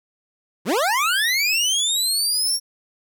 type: linear sweep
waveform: 25% pulse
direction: up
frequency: 138.59 to 5610 Hz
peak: -14 dBFS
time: 0.65-2.6 s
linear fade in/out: 50 ms
effects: none